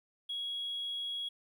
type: tone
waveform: triangle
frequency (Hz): 3322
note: G#7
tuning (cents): 0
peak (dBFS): -32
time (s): 0.29-1.29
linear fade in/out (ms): 10
effects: tanh soft clip ceiling -32 dBFS + 12-bit